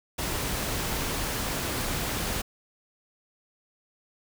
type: noise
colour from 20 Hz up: pink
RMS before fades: -30 dBFS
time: 0.18-2.42 s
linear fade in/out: 10 ms
effects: none